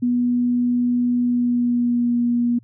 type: tone with pitch glide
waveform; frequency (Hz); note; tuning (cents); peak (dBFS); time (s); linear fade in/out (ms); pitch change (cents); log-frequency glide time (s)
sine; 244.1 to 239.5; B3 to A#3; -20 to +47; -16; 0.02-2.59; 10; -33; 1.21-2.17
effects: added 114 Hz sine -47 dBFS peak until 2.63 s